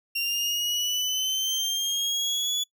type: linear sweep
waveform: 30% pulse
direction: up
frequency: 2758 to 3428 Hz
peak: -22 dBFS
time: 0.15-2.64 s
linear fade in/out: 10 ms
effects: noise-tail reverb RT60 0.1 s tail -24 dB re dry

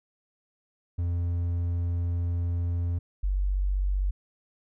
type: tone pair in turn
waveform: triangle / sine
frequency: 86.5 / 47.71 Hz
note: F2 / G1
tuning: -16 / -46 cents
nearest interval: minor seventh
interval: 1030 cents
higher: first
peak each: -23 / -23 dBFS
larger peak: neither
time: 0.98-2.99 / 3.23-4.11 s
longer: first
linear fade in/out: 10 ms
effects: none

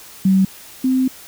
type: tone pair in turn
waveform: sine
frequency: 190.9 / 259.3 Hz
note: G3 / C4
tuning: -46 / -15 cents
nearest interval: perfect fourth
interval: 531 cents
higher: second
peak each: -10 / -13 dBFS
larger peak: first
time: 0.25-0.45 / 0.84-1.08 s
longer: second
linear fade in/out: 5 ms
effects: white hiss -40 dBFS RMS until 1.27 s

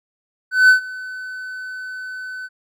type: tone with ADSR envelope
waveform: triangle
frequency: 1511 Hz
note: F#6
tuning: 36 cents sharp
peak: -4 dBFS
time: 0.51-2.49 s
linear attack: 180 ms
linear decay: 110 ms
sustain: -22 dB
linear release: 39 ms
effects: none

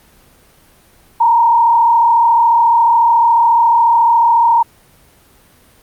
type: tone with frequency modulation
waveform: sine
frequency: 932.3 Hz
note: A#5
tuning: in tune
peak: -7 dBFS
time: 1.2-4.63 s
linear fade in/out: 10 ms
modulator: 34.1 Hz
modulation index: 0.84
effects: pink hiss -48 dBFS RMS until 5.82 s + Opus 32 kbps

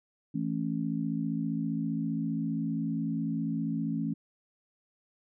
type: chord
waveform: sine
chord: A major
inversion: second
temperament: equal with one note detuned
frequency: 164.81 / 220 / 275 Hz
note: E3 / A3 / C#4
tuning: 0 / 0 / -14 cents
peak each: -33 dBFS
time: 0.34-4.14 s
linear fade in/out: 10 ms
effects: none

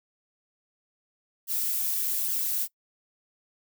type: noise with flanger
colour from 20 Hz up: violet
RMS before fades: -28 dBFS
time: 1.47-2.68 s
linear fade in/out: 50 ms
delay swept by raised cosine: 0.63 to 6.03 ms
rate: 1.2 Hz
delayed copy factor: +0.5
effects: noise-tail reverb RT60 0.1 s tail -22 dB re dry

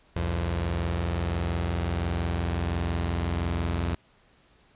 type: tone pair together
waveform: sawtooth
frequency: 64.3 / 85.76 Hz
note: C2 / F2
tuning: -30 / -31 cents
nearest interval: perfect fourth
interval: 499 cents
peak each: -27 / -23 dBFS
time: 0.16-3.95 s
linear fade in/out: 5 ms
effects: pink hiss -61 dBFS RMS until 4.75 s + resampled to 8000 Hz

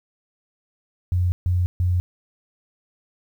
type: tone bursts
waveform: sine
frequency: 89.5 Hz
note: F2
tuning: 43 cents sharp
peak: -17 dBFS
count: 3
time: 1.12-2 s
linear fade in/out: 0 ms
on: 200 ms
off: 140 ms
effects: 9-bit

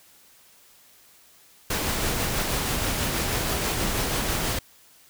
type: noise with tremolo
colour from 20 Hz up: pink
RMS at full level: -25 dBFS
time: 1.7-4.59 s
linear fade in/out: 5 ms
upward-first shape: sine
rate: 6.2 Hz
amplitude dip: 25%
effects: white hiss -55 dBFS RMS until 5.09 s

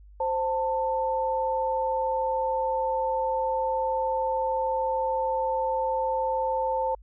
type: tone pair together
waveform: sine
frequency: 523.3 / 889.8 Hz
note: C5 / A5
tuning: 0 / +19 cents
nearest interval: major sixth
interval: 919 cents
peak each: -27 / -26 dBFS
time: 0.2-6.95 s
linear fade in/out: 5 ms
effects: added 50 Hz sine -47 dBFS peak until 7.02 s

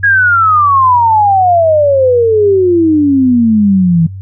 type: exponential sweep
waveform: sine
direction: down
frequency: 1668 to 159.9 Hz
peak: -5 dBFS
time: 0.03-4.07 s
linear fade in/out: 10 ms
effects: noise-tail reverb RT60 0.1 s tail -22 dB re dry + added 96 Hz sine -22 dBFS peak until 4.21 s

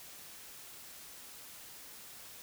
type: silence
effects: white hiss -51 dBFS RMS until 2.42 s

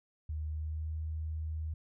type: tone with pitch glide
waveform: sine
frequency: 77 to 78.66 Hz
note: D#2 to D#2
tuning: -17 to +19 cents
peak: -34 dBFS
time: 0.29-1.74 s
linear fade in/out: 5 ms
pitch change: +36 cents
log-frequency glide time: 0.5-0.92 s
effects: none

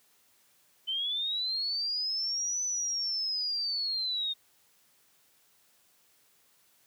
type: linear two-way sweep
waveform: sine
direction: up then down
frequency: 3046 to 6040 to 3668 Hz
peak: -29 dBFS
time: 0.87-4.34 s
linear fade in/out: 20 ms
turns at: 2.63 s
effects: white hiss -66 dBFS RMS until 6.86 s + high-pass 80 Hz 12 dB/octave

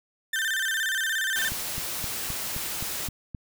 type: tone with vibrato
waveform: 35% pulse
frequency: 1668 Hz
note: G#6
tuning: 7 cents sharp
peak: -23 dBFS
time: 0.33-1.49 s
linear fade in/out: 5 ms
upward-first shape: square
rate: 17 Hz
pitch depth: 120 cents each way
type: noise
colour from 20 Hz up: white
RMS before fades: -32 dBFS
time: 1.35-3.09 s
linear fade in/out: 20 ms
type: click train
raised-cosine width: 5 ms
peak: -23 dBFS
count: 8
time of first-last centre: 1.52-3.348 s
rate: 3.83 Hz
effects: none

